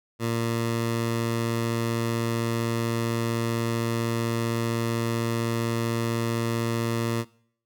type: tone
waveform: 15% pulse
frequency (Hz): 115.7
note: A#2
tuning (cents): -13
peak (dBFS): -18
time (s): 0.19-7.25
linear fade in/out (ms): 50
effects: noise-tail reverb RT60 0.6 s tail -21 dB re dry